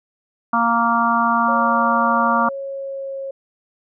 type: harmonic tone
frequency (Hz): 232.8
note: A#3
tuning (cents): -2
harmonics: 1 / 3 / 4 / 5 / 6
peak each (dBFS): -22 / -23 / -20 / -18 / -23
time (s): 0.53-2.49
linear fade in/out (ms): 5
type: tone with pitch glide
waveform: sine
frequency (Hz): 551 to 543.1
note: C#5 to C#5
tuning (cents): -11 to -36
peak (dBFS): -25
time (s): 1.48-3.31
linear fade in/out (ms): 5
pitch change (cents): -25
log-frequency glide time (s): 2.36-3.18
effects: none